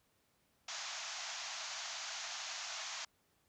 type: band-pass noise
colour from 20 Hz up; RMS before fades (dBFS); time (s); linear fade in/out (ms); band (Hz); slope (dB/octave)
white; -44; 0.68-3.05; 5; 620 to 7000; 96
effects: pink hiss -75 dBFS RMS until 3.48 s + high-pass 60 Hz 12 dB/octave